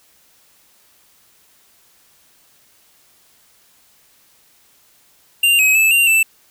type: tone with pitch steps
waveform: square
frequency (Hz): 2786 / 2544 / 2617 / 2774 / 2653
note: F7 / D#7 / E7 / F7 / E7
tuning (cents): -5 / +38 / -13 / -12 / +10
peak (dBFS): -11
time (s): 5.43-6.23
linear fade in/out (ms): 5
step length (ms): 160
effects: white hiss -54 dBFS RMS until 6.5 s